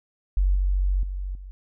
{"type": "tone with level steps", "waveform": "sine", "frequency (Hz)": 47, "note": "F#1", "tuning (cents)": 28, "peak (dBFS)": [-17, -19, -27, -36], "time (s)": [0.37, 1.51], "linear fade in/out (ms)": 0, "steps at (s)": [0.55, 1.03, 1.35], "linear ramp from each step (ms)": 2, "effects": []}